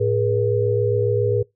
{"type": "tone cluster", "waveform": "sine", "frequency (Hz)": [109.7, 414.8, 482.1], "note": ["A2", "G#4", "B4"], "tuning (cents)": [-5, -2, -42], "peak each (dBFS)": -21, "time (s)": [0, 1.43], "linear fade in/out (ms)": 10, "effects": ["noise-tail reverb RT60 0.2 s tail -25 dB re dry"]}